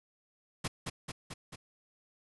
pink noise with echo, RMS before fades -34 dBFS, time 0.64-0.68 s, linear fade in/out 10 ms, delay 220 ms, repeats 4, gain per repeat -3 dB, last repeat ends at 1.56 s, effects resampled to 24000 Hz

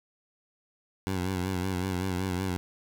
15% pulse tone with vibrato, 92.5 Hz, F#2, in tune, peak -22 dBFS, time 1.07-2.57 s, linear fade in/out 0 ms, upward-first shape sine, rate 5.3 Hz, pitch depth 70 cents each way, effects none

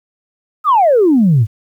sine exponential sweep, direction down, 1313 to 99.4 Hz, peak -6 dBFS, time 0.64-1.47 s, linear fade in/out 50 ms, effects tanh soft clip ceiling -3 dBFS + 8-bit

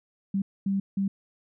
sine tone bursts at uneven times, 196 Hz, G3, in tune, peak -23 dBFS, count 3, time 0.34-0.42 / 0.66-0.8 / 0.97-1.08 s, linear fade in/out 5 ms, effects none

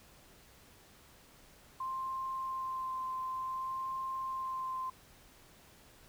sine tone with vibrato, 1046.5 Hz, C6, in tune, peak -35 dBFS, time 1.8-4.9 s, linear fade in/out 5 ms, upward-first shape sine, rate 0.55 Hz, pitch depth 13 cents each way, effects pink hiss -60 dBFS RMS until 6.08 s

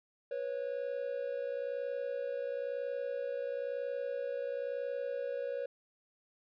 triangle tone pair together, 488.9 / 549.9 Hz, B4 / C#5, -18 / -14 cents, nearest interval major second, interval 204 cents, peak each -36 / -35 dBFS, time 0.31-5.66 s, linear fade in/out 5 ms, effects resampled to 11025 Hz

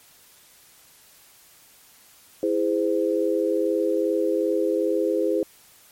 sine chord, E augmented, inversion none, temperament just, 329.6 / 412 / 515 Hz, E4 / G#4 / B#4, 0 / -14 / -28 cents, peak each -24 dBFS, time 2.43-5.43 s, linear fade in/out 2 ms, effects white hiss -53 dBFS RMS until 5.91 s + MP3 64 kbps

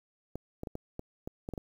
clicks, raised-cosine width 2 ms, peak -24 dBFS, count 9, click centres 0.356 / 0.634 / 0.672 / 0.754 / 0.994 / 1.275 / 1.489 / 1.537 / 1.578 s, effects 9-bit

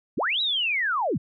sine linear two-way sweep, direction up then down, 87.7 to 3951 to 87.7 Hz, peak -22 dBFS, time 0.17-1.18 s, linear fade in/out 10 ms, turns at 0.41 s, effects none

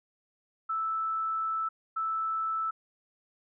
sine tone bursts at uneven times, 1316 Hz, E6, 3 cents flat, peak -28 dBFS, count 2, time 0.69-1.69 / 1.96-2.71 s, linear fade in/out 10 ms, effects none

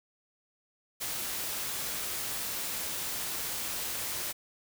white noise, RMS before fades -35 dBFS, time 1-4.33 s, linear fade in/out 20 ms, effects none

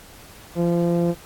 sawtooth tone with low-pass filter, 171.8 Hz, F3, 28 cents flat, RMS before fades -20 dBFS, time 0.55-1.15 s, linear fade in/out 50 ms, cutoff 510 Hz, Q 1.9, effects pink hiss -45 dBFS RMS until 1.25 s + AAC 64 kbps

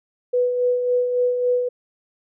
sine tone with tremolo, 493.9 Hz, B4, in tune, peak -15 dBFS, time 0.33-1.69 s, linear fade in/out 10 ms, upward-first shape sine, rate 3.6 Hz, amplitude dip 45%, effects none

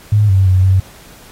sine tone with pitch steps, 104.9 / 95.8 / 92.9 / 94.8 Hz, G#2 / G2 / F#2 / F#2, +18 / -39 / +7 / +43 cents, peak -7 dBFS, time 0.12-0.8 s, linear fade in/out 5 ms, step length 170 ms, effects pink hiss -41 dBFS RMS until 1.31 s + AAC 48 kbps

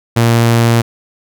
sawtooth tone, 116.54 Hz, A#2, in tune, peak -4 dBFS, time 0.16-0.82 s, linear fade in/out 10 ms, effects none

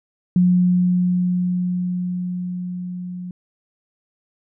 sine tone with level ramp, 179.7 Hz, F3, 50 cents sharp, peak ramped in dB -11 to -28 dBFS, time 0.36-3.31 s, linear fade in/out 2 ms, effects none

